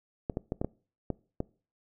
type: clicks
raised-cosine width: 2 ms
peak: -17 dBFS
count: 7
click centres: 0.298 / 0.371 / 0.521 / 0.615 / 0.646 / 1.103 / 1.404 s
effects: noise-tail reverb RT60 0.4 s tail -23 dB re dry